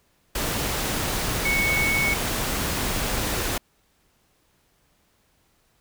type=tone in noise; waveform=sine; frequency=2217 Hz; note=C#7; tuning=in tune; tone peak=-21 dBFS; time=1.45-2.14 s; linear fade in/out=5 ms; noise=pink; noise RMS=-26 dBFS; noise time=0.35-3.58 s; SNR=+2 dB; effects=pink hiss -65 dBFS RMS until 5.8 s